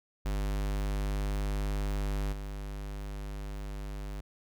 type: tone with level steps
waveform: square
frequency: 50.1 Hz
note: G1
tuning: 38 cents sharp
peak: -30 / -37 dBFS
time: 0.25-4.21 s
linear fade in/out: 10 ms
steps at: 2.32 s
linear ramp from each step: 10 ms
effects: none